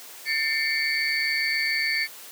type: tone cluster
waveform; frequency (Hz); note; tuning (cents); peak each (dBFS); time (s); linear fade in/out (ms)
sine; 1786 / 2115 / 2262 / 4513; A6 / C7 / C#7 / C#8; +25 / +18 / +34 / +30; -28; 0.25-2.08; 50
effects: white hiss -43 dBFS RMS until 2.31 s + high-pass 300 Hz 12 dB/octave